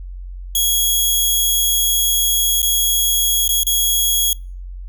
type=tone with dropouts; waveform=10% pulse; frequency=3322 Hz; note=G#7; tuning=in tune; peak=-6 dBFS; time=0.55-4.33 s; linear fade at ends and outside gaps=2 ms; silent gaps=2.619-2.628 / 3.479-3.491 / 3.634-3.667 s; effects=noise-tail reverb RT60 0.4 s tail -26 dB re dry + added 45 Hz sine -28 dBFS peak until 4.88 s